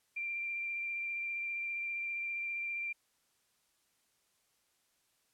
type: tone with vibrato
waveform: sine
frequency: 2369 Hz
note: D7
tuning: 14 cents sharp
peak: -35 dBFS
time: 0.16-2.93 s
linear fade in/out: 10 ms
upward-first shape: sine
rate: 15 Hz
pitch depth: 13 cents each way
effects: white hiss -75 dBFS RMS until 5.33 s + low-pass 12000 Hz 12 dB/octave